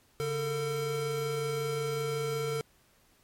square tone pair together, 141.97 / 451.3 Hz, C#3 / A4, +42 / +44 cents, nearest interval octave + minor sixth, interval 2002 cents, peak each -36 / -32 dBFS, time 0.2-2.61 s, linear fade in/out 0 ms, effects pink hiss -65 dBFS RMS until 3.23 s + MP3 64 kbps

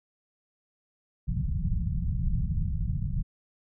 pink low-pass noise, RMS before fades -28 dBFS, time 1.27-3.23 s, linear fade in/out 20 ms, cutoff 180 Hz, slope 48 dB/octave, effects none

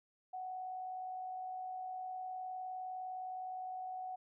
sine tone with amplitude modulation, 743 Hz, F#5, 7 cents sharp, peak -39 dBFS, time 0.33-4.16 s, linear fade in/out 10 ms, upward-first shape sine, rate 59.6 Hz, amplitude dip 30%, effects none

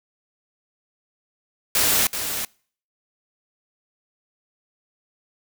white noise with echo, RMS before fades -19 dBFS, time 1.75-2.07 s, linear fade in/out 2 ms, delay 380 ms, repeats 1, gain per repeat -8 dB, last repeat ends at 2.45 s, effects noise-tail reverb RT60 0.5 s tail -26 dB re dry

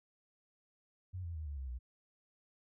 sine tone with pitch steps, 91.8 / 84.67 / 78.09 / 72.02 / 66.43 / 61.27 Hz, F#2 / E2 / D#2 / D2 / C2 / B1, -13 / +47 / +7 / -33 / +27 / -13 cents, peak -39 dBFS, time 1.13-1.79 s, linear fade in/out 20 ms, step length 110 ms, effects none

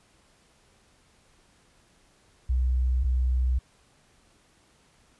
sine tone pair in turn, 63 / 63 Hz, B1 / B1, +35 / +35 cents, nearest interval unison, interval 0 cents, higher neither, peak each -21 dBFS, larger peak neither, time 2.49-3.04 / 3.04-3.59 s, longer neither, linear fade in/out 10 ms, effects pink hiss -62 dBFS RMS until 5.19 s + resampled to 24000 Hz

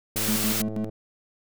click train, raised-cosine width 2 ms, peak -22 dBFS, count 80, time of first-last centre 0.16-0.891 s, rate 108 Hz
white high-pass noise, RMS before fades -27 dBFS, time 0.16-0.62 s, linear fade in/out 5 ms, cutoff 570 Hz, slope 12 dB/octave
triangle tone with tremolo, 215.6 Hz, A3, 35 cents flat, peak -22 dBFS, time 0.28-0.9 s, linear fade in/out 5 ms, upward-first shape square, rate 6.2 Hz, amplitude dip 75%
effects none

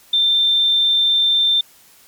sine tone, 3576 Hz, A7, 27 cents sharp, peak -12 dBFS, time 0.13-1.61 s, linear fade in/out 5 ms, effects white hiss -49 dBFS RMS until 2.07 s + MP3 96 kbps

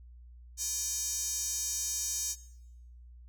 square tone with high-pass filter, 342.7 Hz, F4, 33 cents flat, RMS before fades -34 dBFS, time 0.57-2.36 s, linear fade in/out 50 ms, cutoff 6400 Hz, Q 4.4, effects noise-tail reverb RT60 0.9 s tail -19 dB re dry + added 60 Hz sine -49 dBFS peak until 3.28 s

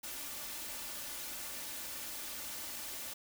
white noise with comb filter, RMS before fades -43 dBFS, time 0.03-3.14 s, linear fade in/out 10 ms, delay 3.4 ms, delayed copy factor +0.5, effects none

